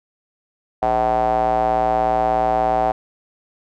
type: tone with band-pass filter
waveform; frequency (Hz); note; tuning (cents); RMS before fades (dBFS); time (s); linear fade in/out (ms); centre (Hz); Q
square; 58.4; A#1; +4; -18; 0.82-2.92; 5; 730; 7.2
effects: none